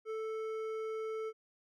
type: tone with hard clipping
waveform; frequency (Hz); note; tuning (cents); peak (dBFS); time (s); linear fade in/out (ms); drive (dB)
sine; 440; A4; 0; -38; 0.05-1.33; 50; 9
effects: none